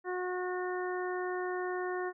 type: harmonic tone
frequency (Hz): 363.7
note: F#4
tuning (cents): -30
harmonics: 1 / 2 / 3 / 4 / 5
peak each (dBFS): -34 / -40 / -42 / -44 / -43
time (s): 0.04-2.13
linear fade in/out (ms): 50
effects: none